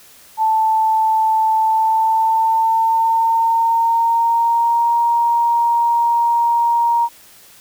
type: tone with pitch glide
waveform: sine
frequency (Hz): 880 to 937.7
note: A5 to A#5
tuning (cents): 0 to +10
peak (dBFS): -12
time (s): 0.37-7.09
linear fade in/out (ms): 50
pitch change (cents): +110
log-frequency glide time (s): 1.57-4.94
effects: white hiss -45 dBFS RMS until 7.6 s